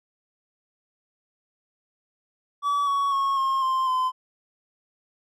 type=tone with pitch steps; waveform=triangle; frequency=1145 / 1120.1 / 1095.8 / 1072 / 1048.8 / 1026 Hz; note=D6 / C#6 / C#6 / C6 / C6 / C6; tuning=-44 / +18 / -20 / +42 / +4 / -34 cents; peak=-19 dBFS; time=2.62-4.12 s; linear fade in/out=50 ms; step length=250 ms; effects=none